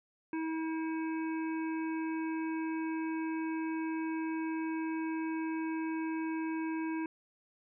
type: harmonic tone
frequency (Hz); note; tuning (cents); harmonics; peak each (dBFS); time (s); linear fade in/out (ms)
321.2; E4; -45; 1 / 3 / 5 / 7 / 8; -33 / -43 / -47 / -50 / -51; 0.33-7.06; 2
effects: none